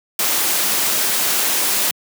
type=noise; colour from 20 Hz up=white; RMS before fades=-18 dBFS; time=0.19-1.91 s; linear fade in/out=2 ms; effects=high-pass 200 Hz 12 dB/octave